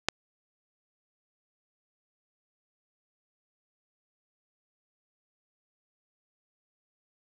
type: click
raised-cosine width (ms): 0.2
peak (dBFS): -6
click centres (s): 0.086
effects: none